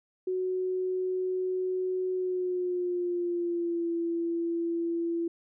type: tone with pitch glide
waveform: sine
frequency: 370 to 337.3 Hz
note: F#4 to E4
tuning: 0 to +40 cents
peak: -27 dBFS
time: 0.27-5.28 s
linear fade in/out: 5 ms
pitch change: -160 cents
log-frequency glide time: 2.13-3.91 s
effects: none